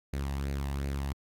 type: tone with flanger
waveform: sawtooth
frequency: 69.3 Hz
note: C#2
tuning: in tune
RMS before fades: -33 dBFS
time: 0.13-1.13 s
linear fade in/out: 5 ms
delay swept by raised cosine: 0.45 to 1.1 ms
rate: 2.7 Hz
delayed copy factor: +0.5
effects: AAC 64 kbps